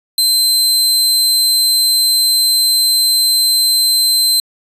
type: tone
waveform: sawtooth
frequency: 4100 Hz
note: C8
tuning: 36 cents flat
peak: -7 dBFS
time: 0.18-4.4 s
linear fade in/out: 2 ms
effects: resampled to 32000 Hz